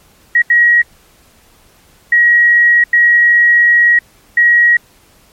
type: tone bursts at uneven times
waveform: sine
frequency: 1902 Hz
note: A#6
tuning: 34 cents sharp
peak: -5 dBFS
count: 5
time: 0.35-0.42 / 0.5-0.82 / 2.12-2.84 / 2.93-3.99 / 4.37-4.77 s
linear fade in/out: 5 ms
effects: pink hiss -48 dBFS RMS until 5.32 s + MP3 64 kbps